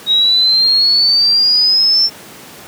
sine exponential sweep, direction up, 3785 to 5410 Hz, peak -8 dBFS, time 0.06-2.1 s, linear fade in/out 50 ms, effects pink hiss -35 dBFS RMS until 2.67 s + high-pass 150 Hz 12 dB/octave

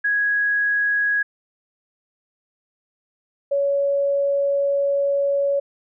sine tone pair in turn, 1661.2 / 561.1 Hz, G#6 / C#5, 0 / +21 cents, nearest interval octave + perfect fifth, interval 1879 cents, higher first, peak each -17 dBFS, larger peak neither, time 0.04-1.23 / 3.51-5.6 s, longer second, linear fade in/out 10 ms, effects none

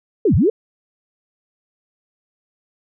sine linear two-way sweep, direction down then up, 475.6 to 69.3 to 475.6 Hz, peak -11 dBFS, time 0.25-0.5 s, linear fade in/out 5 ms, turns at 0.35 s, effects none

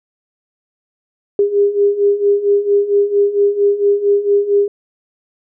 sine beating tone pair, 402.4 / 406.8 Hz, G4 / G#4, +45 / -36 cents, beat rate 4.4 Hz, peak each -16 / -12 dBFS, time 1.39-4.68 s, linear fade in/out 2 ms, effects none

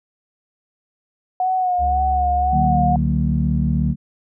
sine tone with vibrato, 732 Hz, F#5, 19 cents flat, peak -16 dBFS, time 1.4-2.96 s, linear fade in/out 2 ms, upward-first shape sine, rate 1.9 Hz, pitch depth 39 cents each way
triangle tone, 69.9 Hz, C#2, 15 cents sharp, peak -19 dBFS, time 1.78-3.95 s, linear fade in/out 50 ms
sine chord, D augmented, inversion none, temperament just, 146.83 / 183.54 / 229.4 Hz, D3 / F#3 / A#3, 0 / -14 / -28 cents, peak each -20 / -22 / -23 dBFS, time 2.51-3.96 s, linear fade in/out 50 ms
effects none

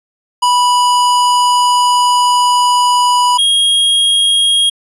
square tone pair in turn, 983 / 3267 Hz, B5 / G#7, -8 / -29 cents, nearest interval octave + major sixth, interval 2079 cents, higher second, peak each -9 dBFS, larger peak neither, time 0.42-3.38 / 3.38-4.7 s, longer first, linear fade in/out 10 ms, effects resampled to 24000 Hz

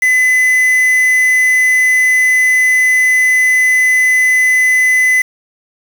triangle tone with quantisation, 2016 Hz, B6, 35 cents sharp, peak -6 dBFS, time 0.02-5.22 s, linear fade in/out 5 ms, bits 4, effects none

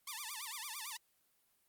5% pulse tone with vibrato, 1020 Hz, C6, 44 cents flat, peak -30 dBFS, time 0.07-0.97 s, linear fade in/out 5 ms, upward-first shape sine, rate 8.9 Hz, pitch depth 290 cents each way, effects white hiss -75 dBFS RMS until 1.68 s + Opus 32 kbps

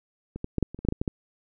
clicks, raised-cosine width 3 ms, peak -22 / -17 / -12 / -9 / -24 / -28 / -19 / -6 / -15 / -13 / -13 dBFS, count 11, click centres 0.36 / 0.444 / 0.583 / 0.627 / 0.746 / 0.79 / 0.85 / 0.887 / 0.924 / 1.015 / 1.078 s, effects none

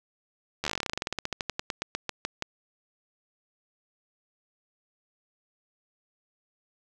slowing click train, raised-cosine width 0.2 ms, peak -12 dBFS, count 30, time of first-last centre 0.64-2.424 s, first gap 12 ms, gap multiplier 1.1, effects none

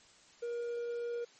triangle tone, 474.3 Hz, A#4, 30 cents sharp, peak -33 dBFS, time 0.42-1.25 s, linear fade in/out 10 ms, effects white hiss -61 dBFS RMS until 1.39 s + MP3 32 kbps

